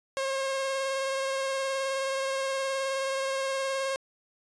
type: tone with vibrato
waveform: sawtooth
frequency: 538 Hz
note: C5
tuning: 48 cents sharp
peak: -24 dBFS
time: 0.17-3.96 s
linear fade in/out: 0 ms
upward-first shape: triangle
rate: 19 Hz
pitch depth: 23 cents each way
effects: resampled to 22050 Hz